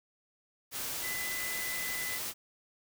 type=tone in noise; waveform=sine; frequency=2007 Hz; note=B6; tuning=27 cents sharp; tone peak=-37 dBFS; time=1.01-2.2 s; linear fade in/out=50 ms; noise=white; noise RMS=-37 dBFS; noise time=0.71-2.34 s; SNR=-3 dB; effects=none